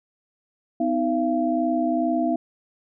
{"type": "tone cluster", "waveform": "sine", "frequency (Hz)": [253.5, 315.8, 682], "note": ["B3", "D#4", "F5"], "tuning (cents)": [45, 26, -41], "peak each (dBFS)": -24, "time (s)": [0.8, 2.36], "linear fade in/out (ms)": 5, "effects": []}